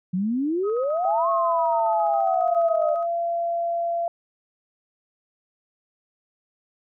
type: exponential two-way sweep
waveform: sine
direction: up then down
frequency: 174.61 to 1101 to 597 Hz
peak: -21 dBFS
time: 0.13-2.95 s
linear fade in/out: 10 ms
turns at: 1.29 s
type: tone with tremolo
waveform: sine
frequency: 1263 Hz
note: D#6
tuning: 26 cents sharp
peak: -31 dBFS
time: 0.63-3.07 s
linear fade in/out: 50 ms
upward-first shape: square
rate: 7.3 Hz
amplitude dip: 45%
type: tone with pitch glide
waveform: sine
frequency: 671 to 682.3 Hz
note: E5 to F5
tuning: +31 to -41 cents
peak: -22 dBFS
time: 1.05-4.08 s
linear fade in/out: 2 ms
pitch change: +28 cents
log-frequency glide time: 2.41-3.16 s
effects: none